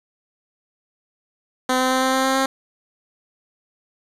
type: tone with pitch steps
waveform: 10% pulse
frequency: 256.1 / 257.9 / 259.7 / 261.5 / 263.3 / 265.1 / 267 Hz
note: C4 / C4 / C4 / C4 / C4 / C4 / C4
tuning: -37 / -25 / -13 / -1 / +11 / +23 / +35 cents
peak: -9 dBFS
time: 1.69-2.46 s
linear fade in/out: 5 ms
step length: 110 ms
effects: low-pass 11000 Hz 12 dB/octave + 8-bit